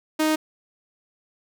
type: tone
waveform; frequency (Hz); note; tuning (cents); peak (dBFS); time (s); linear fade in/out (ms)
sawtooth; 311.1; D#4; 0; -15; 0.19-0.36; 10
effects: none